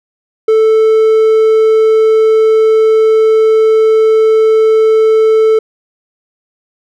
triangle tone, 440 Hz, A4, in tune, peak -3 dBFS, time 0.48-5.59 s, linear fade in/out 5 ms, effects none

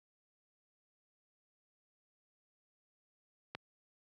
click, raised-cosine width 0.3 ms, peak -24 dBFS, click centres 3.55 s, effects high-pass 100 Hz 12 dB/octave

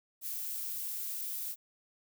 violet noise, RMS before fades -38 dBFS, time 0.21-1.56 s, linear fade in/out 50 ms, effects none

